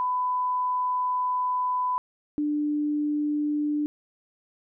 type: tone pair in turn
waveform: sine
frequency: 1000 / 296.7 Hz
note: B5 / D4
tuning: +21 / +18 cents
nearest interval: octave + major sixth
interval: 2103 cents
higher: first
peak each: -23 dBFS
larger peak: neither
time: 0-1.98 / 2.38-3.86 s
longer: first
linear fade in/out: 0 ms
effects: none